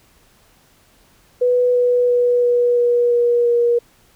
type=tone with pitch steps; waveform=sine; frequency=493.9 / 490.8 / 487.7 / 484.6 / 481.5 / 478.5 / 475.4 Hz; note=B4 / B4 / B4 / B4 / B4 / A#4 / A#4; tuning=0 / -11 / -22 / -33 / -44 / +45 / +34 cents; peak=-12 dBFS; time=1.41-3.79 s; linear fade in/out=10 ms; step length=340 ms; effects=pink hiss -54 dBFS RMS until 4.15 s